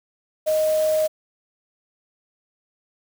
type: tone in noise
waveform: sine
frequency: 622.3 Hz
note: D#5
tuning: in tune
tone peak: -17 dBFS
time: 0.46-1.08 s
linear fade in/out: 20 ms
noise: white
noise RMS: -35 dBFS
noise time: 0.46-1.08 s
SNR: +15 dB
effects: none